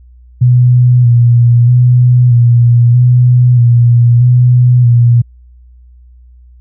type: tone with vibrato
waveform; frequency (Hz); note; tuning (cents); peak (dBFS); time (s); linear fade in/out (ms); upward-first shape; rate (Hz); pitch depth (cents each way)
sine; 121.6; B2; -26; -3; 0.41-5.22; 10; square; 0.79; 31
effects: added 61 Hz sine -36 dBFS peak until 6.6 s